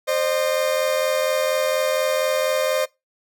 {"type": "tone pair together", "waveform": "40% pulse", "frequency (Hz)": [525, 609.2], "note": ["C5", "D#5"], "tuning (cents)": [6, -37], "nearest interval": "minor third", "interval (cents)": 257, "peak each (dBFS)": -21, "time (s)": [0.07, 2.86], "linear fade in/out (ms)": 20, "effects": ["noise-tail reverb RT60 0.2 s tail -21 dB re dry"]}